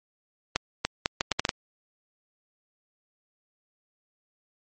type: accelerating click train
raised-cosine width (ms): 0.2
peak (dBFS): -5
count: 8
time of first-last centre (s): 0.56-1.492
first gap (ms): 290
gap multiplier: 0.72
effects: MP3 32 kbps